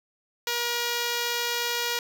5% pulse tone, 476.9 Hz, A#4, 39 cents sharp, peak -14 dBFS, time 0.47-1.99 s, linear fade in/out 2 ms, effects none

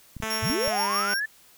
clicks, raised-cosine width 5 ms, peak -25 dBFS, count 5, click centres 0.167 / 0.202 / 0.234 / 0.5 / 0.677 s
5% pulse tone with pitch glide, 220 to 201.7 Hz, A3 to G3, 0 to +50 cents, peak -17 dBFS, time 0.22-1.14 s, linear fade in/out 5 ms, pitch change -150 cents, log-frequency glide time 0.68-0.79 s
sawtooth tone with tremolo, 5540 Hz, F8, 15 cents flat, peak -24 dBFS, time 0.3-1.2 s, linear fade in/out 5 ms, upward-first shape sine, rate 6.3 Hz, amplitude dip 70%
sine linear sweep, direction up, 73.42 to 1782 Hz, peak -25 dBFS, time 0.42-1.26 s, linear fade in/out 10 ms
effects white hiss -55 dBFS RMS until 1.57 s

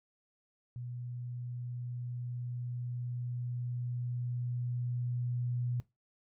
sine tone with level ramp, 122.3 Hz, B2, 16 cents flat, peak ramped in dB -39 to -31 dBFS, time 0.76-5.8 s, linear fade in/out 0 ms, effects noise-tail reverb RT60 0.2 s tail -18 dB re dry

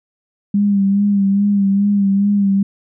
sine tone with vibrato, 200 Hz, G3, 35 cents sharp, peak -11 dBFS, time 0.54-2.63 s, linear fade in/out 5 ms, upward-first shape sine, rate 2.4 Hz, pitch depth 39 cents each way, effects none

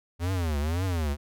square tone with vibrato, 82.41 Hz, E2, in tune, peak -26 dBFS, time 0.19-1.17 s, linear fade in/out 50 ms, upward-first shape triangle, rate 1.9 Hz, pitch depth 280 cents each way, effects none

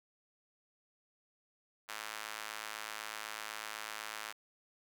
square tone with high-pass filter, 54 Hz, A1, 32 cents flat, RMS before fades -44 dBFS, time 1.88-4.33 s, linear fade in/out 20 ms, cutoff 1300 Hz, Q 1, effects none

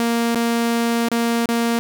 sawtooth tone with dropouts, 233.2 Hz, A#3, 1 cent sharp, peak -13 dBFS, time 0-1.79 s, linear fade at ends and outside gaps 0 ms, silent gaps 0.348-0.357 / 1.086-1.116 / 1.458-1.489 s, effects none

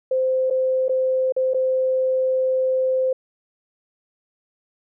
sine tone with dropouts, 519 Hz, C5, 14 cents flat, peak -17 dBFS, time 0.11-3.13 s, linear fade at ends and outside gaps 5 ms, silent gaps 0.501-0.507 / 0.883-0.893 / 1.323-1.364 / 1.536-1.544 s, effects none

